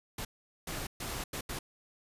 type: noise bursts at uneven times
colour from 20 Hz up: pink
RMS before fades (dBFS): -38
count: 5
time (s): 0.18-0.25 / 0.67-0.87 / 1-1.24 / 1.33-1.41 / 1.49-1.59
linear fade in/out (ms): 5
effects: resampled to 32000 Hz